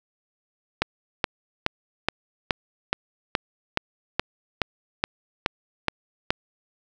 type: click train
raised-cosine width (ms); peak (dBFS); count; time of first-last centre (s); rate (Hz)
0.3; -4; 14; 0.82-6.305; 2.37
effects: none